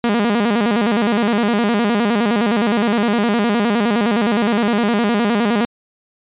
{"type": "tone with vibrato", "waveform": "sawtooth", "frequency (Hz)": 220, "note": "A3", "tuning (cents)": 0, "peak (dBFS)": -10, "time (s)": [0.04, 5.65], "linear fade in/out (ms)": 0, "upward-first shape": "square", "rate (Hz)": 9.7, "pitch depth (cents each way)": 130, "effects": ["resampled to 8000 Hz"]}